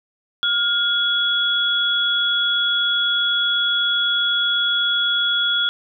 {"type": "tone pair together", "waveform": "sine", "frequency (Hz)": [1414, 3363], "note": ["F6", "G#7"], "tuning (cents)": [21, 21], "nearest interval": "octave + minor third", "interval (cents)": 1500, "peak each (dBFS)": [-21, -18], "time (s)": [0.43, 5.69], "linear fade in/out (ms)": 0, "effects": []}